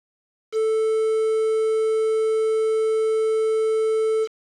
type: tone with quantisation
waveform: triangle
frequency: 440 Hz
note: A4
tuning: in tune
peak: -16 dBFS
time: 0.52-4.28 s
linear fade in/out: 50 ms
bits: 6
effects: low-pass 6000 Hz 12 dB/octave